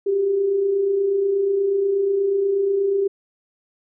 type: tone pair together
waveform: sine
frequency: 367.8 / 396.1 Hz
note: F#4 / G4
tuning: -10 / +18 cents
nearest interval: minor second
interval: 128 cents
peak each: -29 / -17 dBFS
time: 0.06-3.08 s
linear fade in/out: 10 ms
effects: none